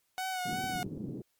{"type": "tone with vibrato", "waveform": "sawtooth", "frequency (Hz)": 740, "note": "F#5", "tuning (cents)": 0, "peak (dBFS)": -29, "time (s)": [0.18, 0.83], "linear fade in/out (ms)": 0, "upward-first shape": "sine", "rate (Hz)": 2.7, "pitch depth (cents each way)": 38}
{"type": "band-pass noise", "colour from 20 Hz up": "white", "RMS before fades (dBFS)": -40, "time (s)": [0.45, 1.22], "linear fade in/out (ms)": 5, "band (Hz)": [120, 300], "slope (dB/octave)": 24}
{"type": "click train", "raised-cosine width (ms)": 3, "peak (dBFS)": -31, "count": 6, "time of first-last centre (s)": [0.53, 1.087], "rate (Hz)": 8.97}
{"effects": ["white hiss -75 dBFS RMS until 1.39 s", "MP3 96 kbps"]}